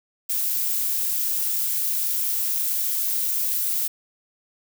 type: noise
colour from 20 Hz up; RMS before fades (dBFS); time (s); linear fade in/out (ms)
violet; -24; 0.29-3.88; 10
effects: none